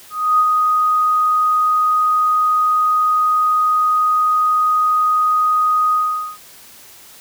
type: tone with ADSR envelope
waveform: sine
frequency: 1246 Hz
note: D#6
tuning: 2 cents sharp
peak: -9 dBFS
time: 0.1-6.38 s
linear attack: 290 ms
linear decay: 50 ms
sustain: -3 dB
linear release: 450 ms
effects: white hiss -42 dBFS RMS until 7.2 s